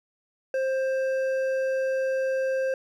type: tone with hard clipping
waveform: triangle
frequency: 528 Hz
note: C5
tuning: 16 cents sharp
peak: -25 dBFS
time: 0.54-2.74 s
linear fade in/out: 2 ms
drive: 11 dB
effects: none